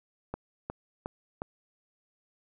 click train, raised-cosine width 1 ms, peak -20 dBFS, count 4, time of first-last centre 0.34-1.419 s, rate 2.78 Hz, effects none

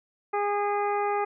harmonic tone, 409.5 Hz, G#4, 24 cents flat, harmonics 1 / 2 / 3 / 4 / 5 / 6, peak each -28 / -27 / -32 / -42 / -39 / -43 dBFS, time 0.33-1.25 s, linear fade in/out 10 ms, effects none

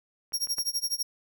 clicks, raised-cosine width 0.5 ms, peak -35 / -35 / -26 dBFS, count 3, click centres 0.322 / 0.472 / 0.584 s
sawtooth tone with tremolo, 5588 Hz, F8, in tune, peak -22 dBFS, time 0.33-1.03 s, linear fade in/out 10 ms, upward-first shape sine, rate 12 Hz, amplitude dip 95%
effects none

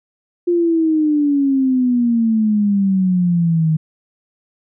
sine exponential sweep, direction down, 352.4 to 155.56 Hz, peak -12 dBFS, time 0.47-3.77 s, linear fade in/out 10 ms, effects none

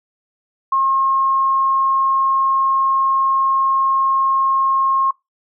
sine tone, 1075 Hz, C6, 47 cents sharp, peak -13 dBFS, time 0.72-5.11 s, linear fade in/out 5 ms, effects noise-tail reverb RT60 0.2 s tail -23 dB re dry

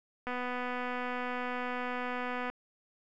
click train, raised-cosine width 0.5 ms, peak -22 dBFS, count 554, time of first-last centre 0.27-2.5 s, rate 248 Hz, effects none

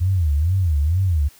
sine tone with vibrato, 83 Hz, E2, 12 cents sharp, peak -15 dBFS, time 0-1.29 s, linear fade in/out 20 ms, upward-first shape sine, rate 2.2 Hz, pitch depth 260 cents each way, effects white hiss -50 dBFS RMS until 1.39 s

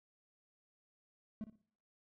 triangle tone with echo, 217.2 Hz, A3, 22 cents flat, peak -37 dBFS, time 1.41-1.44 s, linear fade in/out 0 ms, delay 58 ms, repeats 3, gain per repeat -12 dB, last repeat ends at 1.614 s, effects noise-tail reverb RT60 0.6 s tail -23 dB re dry

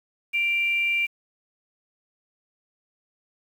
sine tone pair together, 2356 / 2802 Hz, D7 / F7, +5 / +5 cents, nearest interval minor third, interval 300 cents, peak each -21 / -31 dBFS, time 0.33-1.07 s, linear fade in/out 20 ms, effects 8-bit

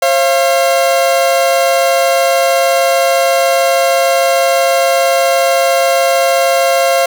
40% pulse tone pair together, 537.1 / 685 Hz, C5 / F5, +45 / -34 cents, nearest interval major third, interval 421 cents, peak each -11 dBFS, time 0.02-7.06 s, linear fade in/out 5 ms, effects none

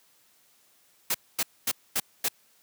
white noise bursts, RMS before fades -26 dBFS, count 5, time 1.1-2.285 s, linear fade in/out 5 ms, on 45 ms, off 240 ms, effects white hiss -63 dBFS RMS until 2.62 s + high-pass 100 Hz 12 dB/octave

